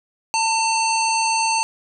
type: harmonic tone with a mistuned harmonic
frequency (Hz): 896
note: A5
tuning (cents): +31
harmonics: 1 / 3 / 5 / 7 / 9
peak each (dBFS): -19 / -24 / -26 / -27 / -29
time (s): 0.34-1.63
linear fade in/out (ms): 0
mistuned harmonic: 9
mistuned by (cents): +15
effects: none